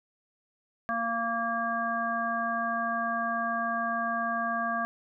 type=harmonic tone with a mistuned harmonic; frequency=231.7 Hz; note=A#3; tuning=10 cents flat; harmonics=1 / 3 / 5 / 7; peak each=-36 / -32 / -31 / -33 dBFS; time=0.89-4.85 s; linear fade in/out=0 ms; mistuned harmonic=3; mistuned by=-15 cents; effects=none